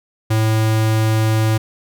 square tone, 110 Hz, A2, in tune, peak -14 dBFS, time 0.3-1.58 s, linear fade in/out 10 ms, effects none

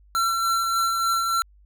square tone with tremolo, 1353 Hz, E6, 45 cents sharp, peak -20 dBFS, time 0.15-1.42 s, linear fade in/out 0 ms, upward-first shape sine, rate 3.4 Hz, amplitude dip 30%, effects added 50 Hz sine -51 dBFS peak until 1.65 s

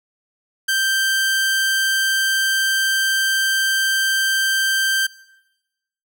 sawtooth tone, 1568 Hz, G6, in tune, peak -13 dBFS, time 0.68-5.07 s, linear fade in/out 10 ms, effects noise-tail reverb RT60 1.0 s tail -21 dB re dry

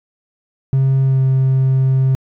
triangle tone with pitch glide, 134.1 to 132.33 Hz, C3 to C3, +43 to +20 cents, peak -8 dBFS, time 0.73-2.15 s, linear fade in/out 0 ms, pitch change -23 cents, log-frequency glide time 1.04-1.21 s, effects tanh soft clip ceiling -5 dBFS

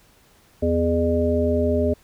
harmonic tone with a mistuned harmonic, 83 Hz, E2, 12 cents sharp, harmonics 1 / 3 / 5 / 7, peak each -23 / -23 / -23 / -23 dBFS, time 0.62-1.94 s, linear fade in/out 10 ms, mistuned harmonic 7, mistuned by +64 cents, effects pink hiss -56 dBFS RMS until 2.03 s

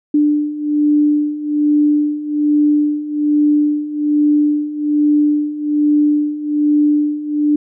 sine beating tone pair, 295.8 / 297 Hz, D4 / D4, +13 / +20 cents, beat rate 1.2 Hz, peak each -17 / -13 dBFS, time 0.14-7.56 s, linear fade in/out 5 ms, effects none

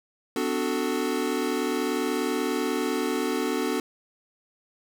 square chord, B minor seventh, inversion none, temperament equal with one note detuned, 253.3 / 293.7 / 370 / 440 Hz, B3 / D4 / F#4 / A4, +44 / 0 / 0 / 0 cents, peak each -31 dBFS, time 0.36-3.8 s, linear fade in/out 2 ms, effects none

